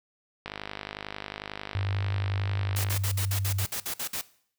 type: click train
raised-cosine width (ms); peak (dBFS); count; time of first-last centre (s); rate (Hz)
0.3; -18; 129; 0.46-2.965; 51.1
type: tone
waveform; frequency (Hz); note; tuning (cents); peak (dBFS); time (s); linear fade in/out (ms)
sine; 97.5; G2; -9; -26; 1.75-3.65; 0
type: noise bursts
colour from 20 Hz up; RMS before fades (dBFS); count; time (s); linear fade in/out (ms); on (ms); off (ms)
white; -32; 11; 2.76-4.213; 5; 83; 54
effects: noise-tail reverb RT60 0.6 s tail -19 dB re dry